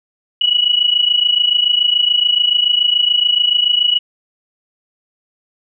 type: tone pair together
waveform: sine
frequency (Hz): 2921 / 2948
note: F#7 / F#7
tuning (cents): -23 / -7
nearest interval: unison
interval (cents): 16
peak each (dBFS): -13 / -15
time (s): 0.41-3.99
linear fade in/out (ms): 5
effects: none